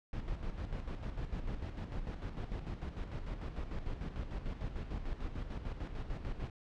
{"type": "noise with tremolo", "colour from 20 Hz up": "brown", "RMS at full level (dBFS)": -38, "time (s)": [0.13, 6.5], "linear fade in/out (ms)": 2, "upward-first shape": "square", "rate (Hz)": 6.7, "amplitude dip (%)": 55, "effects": ["low-pass 4000 Hz 12 dB/octave"]}